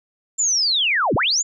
sine linear two-way sweep, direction down then up, 7300 to 71 to 7300 Hz, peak -16 dBFS, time 0.38-1.43 s, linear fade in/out 20 ms, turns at 1.15 s, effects none

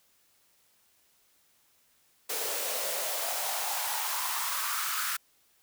white noise with high-pass filter sweep, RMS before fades -32 dBFS, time 2.29-5.17 s, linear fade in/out 10 ms, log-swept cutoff 440 to 1400 Hz, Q 4.5, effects white hiss -67 dBFS RMS until 5.62 s

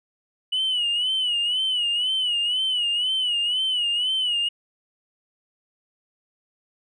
sine tone with vibrato, 2950 Hz, F#7, 6 cents flat, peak -19 dBFS, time 0.52-4.49 s, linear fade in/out 10 ms, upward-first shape sine, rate 2 Hz, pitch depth 87 cents each way, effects tanh soft clip ceiling -18 dBFS

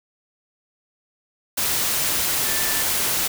sine tone in noise, 1760 Hz, A6, in tune, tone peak -31 dBFS, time 2.45-2.83 s, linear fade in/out 10 ms, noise white, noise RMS -22 dBFS, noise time 1.57-3.28 s, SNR -12 dB, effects none

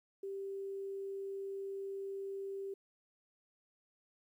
sine tone, 392 Hz, G4, in tune, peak -39 dBFS, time 0.23-2.74 s, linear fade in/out 5 ms, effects 12-bit

